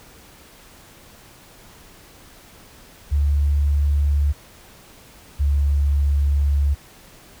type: tone pair in turn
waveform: sine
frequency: 72.1 / 71.19 Hz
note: D2 / C#2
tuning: -31 / +47 cents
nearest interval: unison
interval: 22 cents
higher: first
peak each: -15 dBFS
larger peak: neither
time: 3.11-4.33 / 5.39-6.75 s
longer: second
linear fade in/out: 20 ms
effects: pink hiss -47 dBFS RMS until 7.4 s